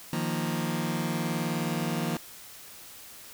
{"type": "chord", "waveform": "sawtooth", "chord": "Eb suspended second", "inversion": "none", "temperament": "just", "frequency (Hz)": [155.56, 175.01, 233.3], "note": ["Eb3", "F3", "Bb3"], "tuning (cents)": [0, 4, 2], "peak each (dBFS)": -28, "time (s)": [0.13, 2.17], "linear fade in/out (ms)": 2, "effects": ["white hiss -47 dBFS RMS until 3.33 s"]}